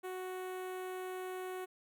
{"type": "tone with notch filter", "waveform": "sawtooth", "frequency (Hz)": 370, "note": "F#4", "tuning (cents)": 0, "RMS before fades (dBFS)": -42, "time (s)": [0.03, 1.66], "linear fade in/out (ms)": 20, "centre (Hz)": 5000, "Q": 0.67, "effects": []}